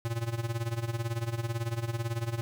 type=tone with tremolo; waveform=square; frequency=116 Hz; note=A#2; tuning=8 cents flat; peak=-28 dBFS; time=0.05-2.41 s; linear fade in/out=0 ms; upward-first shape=sine; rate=18 Hz; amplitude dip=80%; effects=10-bit